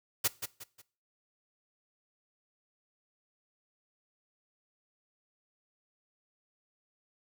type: noise with echo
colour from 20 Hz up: white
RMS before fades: -27 dBFS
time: 0.24-0.28 s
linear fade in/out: 10 ms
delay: 180 ms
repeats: 3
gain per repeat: -9 dB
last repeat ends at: 0.82 s
effects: noise-tail reverb RT60 0.4 s tail -20 dB re dry